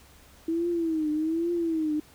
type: tone with vibrato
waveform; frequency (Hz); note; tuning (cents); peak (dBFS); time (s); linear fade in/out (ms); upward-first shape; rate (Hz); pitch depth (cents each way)
sine; 323.7; E4; -31; -24; 0.48-2; 5; triangle; 1.2; 130
effects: added 69 Hz sine -59 dBFS peak until 2.14 s + pink hiss -55 dBFS RMS until 2.14 s